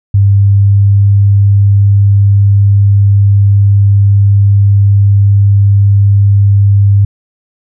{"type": "tone with pitch glide", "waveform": "sine", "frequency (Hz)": [99.6, 100.29], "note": ["G2", "G2"], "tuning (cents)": [28, 40], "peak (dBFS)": -3, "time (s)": [0.14, 7.05], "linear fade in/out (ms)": 5, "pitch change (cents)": 12, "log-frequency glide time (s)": [0.31, 1.08], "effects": []}